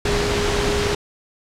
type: tone in noise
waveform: sine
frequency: 410 Hz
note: G#4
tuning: 22 cents flat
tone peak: -22 dBFS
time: 0.05-0.95 s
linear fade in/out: 5 ms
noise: pink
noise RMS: -21 dBFS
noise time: 0.05-0.95 s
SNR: -4 dB
effects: low-pass 6000 Hz 12 dB/octave